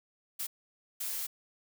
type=noise bursts at uneven times; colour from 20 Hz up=blue; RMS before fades=-36 dBFS; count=2; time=0.39-0.47 / 1-1.27 s; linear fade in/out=10 ms; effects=none